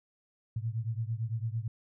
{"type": "beating tone pair", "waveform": "sine", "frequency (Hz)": [110, 118.9], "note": ["A2", "A#2"], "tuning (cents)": [0, 35], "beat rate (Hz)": 8.9, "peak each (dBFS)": [-33, -35], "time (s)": [0.56, 1.68], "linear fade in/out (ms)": 5, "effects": []}